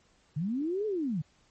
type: linear two-way sweep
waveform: sine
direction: up then down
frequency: 137.3 to 440 to 137.3 Hz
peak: -28 dBFS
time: 0.36-1.22 s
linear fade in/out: 10 ms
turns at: 0.86 s
effects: pink hiss -66 dBFS RMS until 1.5 s + MP3 32 kbps